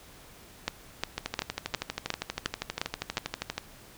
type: two click trains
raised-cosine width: 0.2 ms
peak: -13 / -10 dBFS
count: 31 / 8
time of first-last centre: 1.18-3.58 / 0.68-3.171 s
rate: 12.5 / 2.81 Hz
effects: pink hiss -52 dBFS RMS until 3.97 s